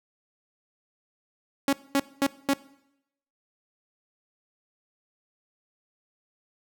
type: tone bursts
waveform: sawtooth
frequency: 277.2 Hz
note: C#4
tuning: in tune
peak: -16 dBFS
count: 4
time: 1.68-2.536 s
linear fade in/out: 2 ms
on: 49 ms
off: 220 ms
effects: noise-tail reverb RT60 0.8 s tail -20 dB re dry